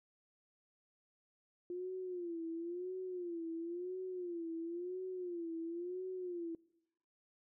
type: tone with vibrato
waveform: sine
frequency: 349.9 Hz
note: F4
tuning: 3 cents sharp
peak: -39 dBFS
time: 1.7-6.55 s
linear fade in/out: 2 ms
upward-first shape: sine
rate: 0.97 Hz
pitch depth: 110 cents each way
effects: noise-tail reverb RT60 0.9 s tail -24 dB re dry